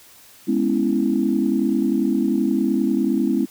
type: chord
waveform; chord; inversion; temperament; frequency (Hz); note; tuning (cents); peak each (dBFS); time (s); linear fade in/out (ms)
sine; C# minor seventh; second; equal; 207.7 / 246.9 / 277.2 / 329.6; G#3 / B3 / C#4 / E4; 0 / 0 / 0 / 0; -22; 0.47-3.46; 20
effects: tanh soft clip ceiling -6 dBFS + white hiss -48 dBFS RMS until 3.5 s